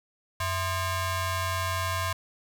sawtooth ring-modulated tone, 568 Hz, C#5, 42 cents sharp, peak -20 dBFS, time 0.4-2.13 s, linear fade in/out 5 ms, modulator 478 Hz, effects none

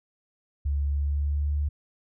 sine tone with pitch glide, 71.2 to 73.2 Hz, C#2 to D2, +47 to -5 cents, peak -23 dBFS, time 0.65-1.69 s, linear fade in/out 10 ms, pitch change +48 cents, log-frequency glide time 0.89-1.57 s, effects none

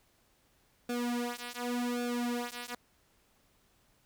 sawtooth tone with flanger, 242.2 Hz, B3, 34 cents flat, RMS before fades -35 dBFS, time 0.89-2.75 s, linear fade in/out 5 ms, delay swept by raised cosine 0.99 to 4.29 ms, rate 0.88 Hz, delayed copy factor -1, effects pink hiss -69 dBFS RMS until 4.05 s

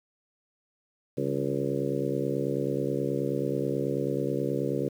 harmonic tone with a mistuned harmonic, 69.3 Hz, C#2, in tune, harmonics 2 / 3 / 4 / 5 / 6 / 7 / 8, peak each -33 / -37 / -33 / -33 / -33 / -33 / -37 dBFS, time 1.17-4.89 s, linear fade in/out 10 ms, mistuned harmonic 3, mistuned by -85 cents, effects 9-bit

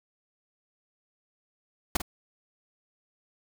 pink noise with echo, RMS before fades -23 dBFS, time 1.95-1.97 s, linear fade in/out 5 ms, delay 49 ms, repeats 1, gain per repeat -11 dB, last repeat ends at 2.019 s, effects none

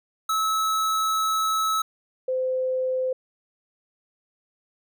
square / sine tone pair in turn, 1298 / 515.1 Hz, E6 / C5, -27 / -27 cents, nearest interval octave + major third, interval 1600 cents, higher first, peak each -22 dBFS, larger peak neither, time 0.29-1.82 / 2.28-3.13 s, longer first, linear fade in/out 5 ms, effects none

